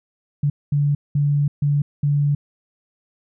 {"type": "tone bursts at uneven times", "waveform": "sine", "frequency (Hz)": 144.4, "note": "D3", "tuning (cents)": -29, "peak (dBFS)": -15, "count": 5, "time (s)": [[0.43, 0.5], [0.72, 0.95], [1.15, 1.48], [1.62, 1.82], [2.03, 2.35]], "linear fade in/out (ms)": 5, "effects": []}